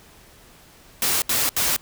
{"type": "noise bursts", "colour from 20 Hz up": "white", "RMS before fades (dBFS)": -21, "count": 3, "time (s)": [1.02, 1.764], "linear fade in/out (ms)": 2, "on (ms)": 200, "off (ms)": 72, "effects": ["pink hiss -50 dBFS RMS until 1.81 s"]}